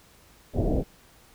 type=low-pass noise; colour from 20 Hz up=pink; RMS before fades=-24 dBFS; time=0.53-0.84 s; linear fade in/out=50 ms; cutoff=660 Hz; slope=48 dB/octave; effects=pink hiss -56 dBFS RMS until 1.34 s